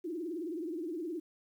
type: tone with vibrato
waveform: sine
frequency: 333.1 Hz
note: E4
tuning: 18 cents sharp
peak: -35 dBFS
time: 0.04-1.2 s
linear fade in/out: 10 ms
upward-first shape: triangle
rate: 19 Hz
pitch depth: 190 cents each way
effects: 11-bit